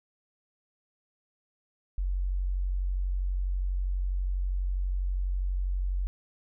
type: tone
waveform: sine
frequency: 46.13 Hz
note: F#1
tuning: 4 cents flat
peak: -26 dBFS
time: 1.98-6.07 s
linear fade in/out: 0 ms
effects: none